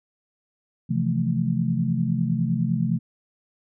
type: chord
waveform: sine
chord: F major seventh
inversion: second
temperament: equal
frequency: 130.81 / 164.81 / 174.61 / 220 Hz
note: C3 / E3 / F3 / A3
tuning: 0 / 0 / 0 / 0 cents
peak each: -26 dBFS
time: 0.89-2.99 s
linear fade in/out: 20 ms
effects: none